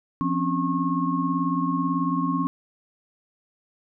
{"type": "tone cluster", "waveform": "sine", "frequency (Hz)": [173.6, 260.6, 278.8, 1086], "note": ["F3", "C4", "C#4", "C#6"], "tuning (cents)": [-10, -7, 10, -36], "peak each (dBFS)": -27, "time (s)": [0.21, 2.47], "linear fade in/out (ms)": 0, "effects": []}